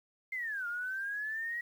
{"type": "linear two-way sweep", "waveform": "sine", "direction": "down then up", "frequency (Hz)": [2115, 1396.9, 1916], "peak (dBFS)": -34, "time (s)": [0.32, 1.61], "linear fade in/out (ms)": 5, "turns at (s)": 0.67, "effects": ["10-bit"]}